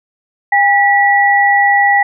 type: tone pair together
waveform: sine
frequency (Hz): 807.2 / 1945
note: G#5 / B6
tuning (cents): -49 / -27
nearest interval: octave + minor third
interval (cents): 1522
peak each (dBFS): -10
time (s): 0.52-2.03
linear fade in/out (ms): 5
effects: none